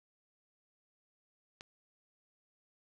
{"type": "click", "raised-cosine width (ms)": 0.2, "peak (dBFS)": -29, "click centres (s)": 1.609, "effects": []}